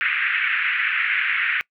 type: band-pass noise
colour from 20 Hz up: pink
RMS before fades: -22 dBFS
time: 0.01-1.61 s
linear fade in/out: 0 ms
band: 1500 to 2600 Hz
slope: 48 dB/octave
effects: noise-tail reverb RT60 0.1 s tail -23 dB re dry